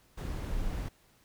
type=noise; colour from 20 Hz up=brown; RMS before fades=-34 dBFS; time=0.17-0.89 s; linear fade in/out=10 ms; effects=pink hiss -65 dBFS RMS until 1.24 s